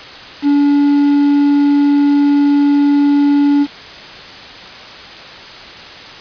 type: tone with quantisation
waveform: triangle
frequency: 286.5 Hz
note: D4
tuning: 43 cents flat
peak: -6 dBFS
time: 0.42-3.67 s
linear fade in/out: 50 ms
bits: 5
effects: white hiss -32 dBFS RMS until 6.2 s + resampled to 11025 Hz